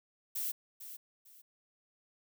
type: noise with echo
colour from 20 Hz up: violet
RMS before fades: -36 dBFS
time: 0.35-0.52 s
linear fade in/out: 10 ms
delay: 450 ms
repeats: 2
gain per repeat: -11 dB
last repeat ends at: 1.42 s
effects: none